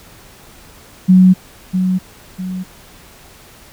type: tone with echo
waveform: sine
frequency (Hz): 185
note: F#3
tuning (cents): 0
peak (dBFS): -4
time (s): 1.08-1.34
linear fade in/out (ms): 20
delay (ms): 650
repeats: 2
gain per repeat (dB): -8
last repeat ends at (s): 2.64
effects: pink hiss -42 dBFS RMS until 3.72 s